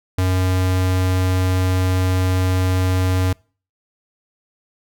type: tone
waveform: square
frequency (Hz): 92.5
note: F#2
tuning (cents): 0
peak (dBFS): -16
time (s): 0.18-3.33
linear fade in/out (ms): 5
effects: noise-tail reverb RT60 0.4 s tail -26 dB re dry